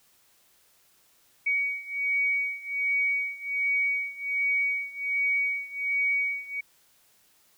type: beating tone pair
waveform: sine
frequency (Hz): 2252 / 2253.3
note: C#7 / C#7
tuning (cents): +27 / +28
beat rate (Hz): 1.3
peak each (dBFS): -27 / -29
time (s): 1.46-6.61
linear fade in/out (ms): 10
effects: white hiss -63 dBFS RMS until 7.57 s